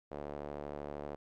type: tone with band-pass filter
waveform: sawtooth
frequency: 72.9 Hz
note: D2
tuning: 12 cents flat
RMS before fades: -43 dBFS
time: 0.11-1.16 s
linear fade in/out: 10 ms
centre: 560 Hz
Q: 1.6
effects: none